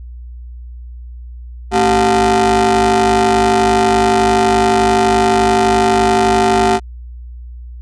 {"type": "ring-modulated tone", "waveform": "30% pulse", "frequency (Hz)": 164.81, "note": "E3", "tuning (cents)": 0, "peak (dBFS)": -4, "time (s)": [1.71, 6.8], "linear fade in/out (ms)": 50, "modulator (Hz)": 551, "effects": ["added 60 Hz sine -28 dBFS peak until 7.81 s", "resampled to 22050 Hz"]}